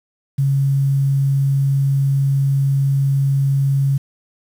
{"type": "tone", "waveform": "sine", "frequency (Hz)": 137.7, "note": "C#3", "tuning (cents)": -11, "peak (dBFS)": -13, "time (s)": [0.38, 3.98], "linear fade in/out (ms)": 10, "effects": ["7-bit"]}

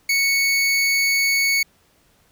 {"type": "tone pair together", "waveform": "square", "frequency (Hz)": [2215, 4488], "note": ["C#7", "C#8"], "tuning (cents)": [-2, 21], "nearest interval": "octave", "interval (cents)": 1223, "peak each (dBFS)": [-18, -24], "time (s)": [0.09, 1.63], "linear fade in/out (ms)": 5, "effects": ["pink hiss -59 dBFS RMS until 2.31 s"]}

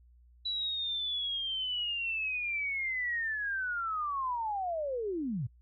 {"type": "linear sweep", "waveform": "sine", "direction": "down", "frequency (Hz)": [3951, 104.9], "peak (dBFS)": -31, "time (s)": [0.45, 5.47], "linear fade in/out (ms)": 10, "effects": ["noise-tail reverb RT60 0.1 s tail -21 dB re dry", "added 60 Hz sine -57 dBFS peak until 5.61 s"]}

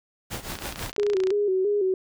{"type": "noise with tremolo", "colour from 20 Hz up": "pink", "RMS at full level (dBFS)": -31, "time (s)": [0.3, 0.92], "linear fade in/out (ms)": 20, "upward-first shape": "triangle", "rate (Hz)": 6.1, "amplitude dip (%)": 85}
{"type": "click train", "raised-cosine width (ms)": 0.2, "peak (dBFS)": -17, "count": 24, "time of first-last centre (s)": [0.52, 1.305], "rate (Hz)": 29.3}
{"type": "tone with vibrato", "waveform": "sine", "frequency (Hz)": 393.4, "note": "G4", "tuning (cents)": 6, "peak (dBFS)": -20, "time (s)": [0.98, 1.94], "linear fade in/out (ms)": 2, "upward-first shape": "square", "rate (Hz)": 3, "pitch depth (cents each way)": 79}
{"effects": []}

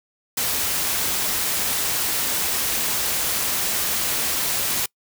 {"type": "noise", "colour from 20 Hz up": "white", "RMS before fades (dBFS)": -23, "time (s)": [0.37, 4.86], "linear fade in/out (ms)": 5, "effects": ["noise-tail reverb RT60 0.1 s tail -25 dB re dry"]}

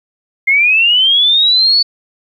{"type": "linear sweep", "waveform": "sine", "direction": "up", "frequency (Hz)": [2104, 4500], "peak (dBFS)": -7, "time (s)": [0.47, 1.83], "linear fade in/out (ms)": 10, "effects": ["8-bit"]}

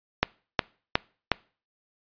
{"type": "click train", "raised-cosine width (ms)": 0.3, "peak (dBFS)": -3, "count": 4, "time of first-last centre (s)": [0.23, 1.317], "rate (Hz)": 2.76, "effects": ["noise-tail reverb RT60 0.4 s tail -24 dB re dry", "resampled to 11025 Hz"]}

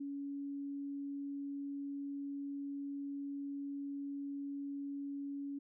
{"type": "tone", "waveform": "sine", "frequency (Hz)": 281.1, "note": "C#4", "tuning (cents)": 24, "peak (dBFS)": -39, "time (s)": [0, 5.59], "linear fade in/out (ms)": 10, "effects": []}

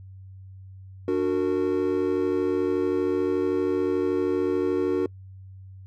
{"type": "chord", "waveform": "triangle", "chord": "D augmented", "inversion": "none", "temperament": "just", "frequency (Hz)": [293.7, 367.1, 458.9], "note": ["D4", "F#4", "A#4"], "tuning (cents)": [0, -14, -27], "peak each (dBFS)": [-25, -22, -25], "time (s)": [1.08, 5.06], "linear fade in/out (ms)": 2, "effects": ["noise-tail reverb RT60 0.1 s tail -25 dB re dry", "added 95 Hz sine -41 dBFS peak until 5.86 s"]}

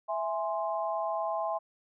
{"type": "chord", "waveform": "sine", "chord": "E augmented", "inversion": "none", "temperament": "equal", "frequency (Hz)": [659.3, 830.6, 1046.5], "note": ["E5", "G#5", "B#5"], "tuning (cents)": [0, 0, 0], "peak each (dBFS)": [-32, -34, -35], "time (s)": [0.08, 1.59], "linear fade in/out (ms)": 20, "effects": []}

